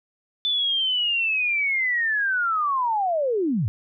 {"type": "linear sweep", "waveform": "sine", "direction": "down", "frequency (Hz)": [3520, 87.31], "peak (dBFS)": -20, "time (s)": [0.45, 3.68], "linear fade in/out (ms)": 0, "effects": []}